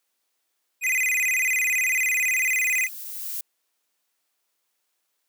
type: tone with vibrato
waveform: square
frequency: 2252 Hz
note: C#7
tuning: 27 cents sharp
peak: -21 dBFS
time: 0.81-2.89 s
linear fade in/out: 50 ms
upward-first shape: square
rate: 18 Hz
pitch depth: 170 cents each way
type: noise with exponential growth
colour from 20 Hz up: violet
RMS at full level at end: -30 dBFS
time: 0.97-3.41 s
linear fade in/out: 5 ms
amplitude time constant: 530 ms
effects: white hiss -75 dBFS RMS until 5.28 s + high-pass 300 Hz 12 dB/octave